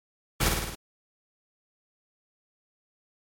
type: noise with echo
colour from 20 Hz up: pink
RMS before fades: -24 dBFS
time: 0.4-0.49 s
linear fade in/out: 10 ms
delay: 53 ms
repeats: 5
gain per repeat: -3 dB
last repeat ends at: 0.755 s
effects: MP3 64 kbps